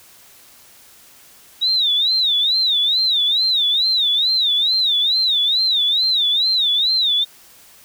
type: tone with vibrato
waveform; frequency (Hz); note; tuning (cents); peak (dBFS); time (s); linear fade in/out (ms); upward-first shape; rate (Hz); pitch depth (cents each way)
sine; 3770; A#7; +19; -14; 1.61-7.25; 20; sine; 2.3; 170
effects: white hiss -47 dBFS RMS until 7.84 s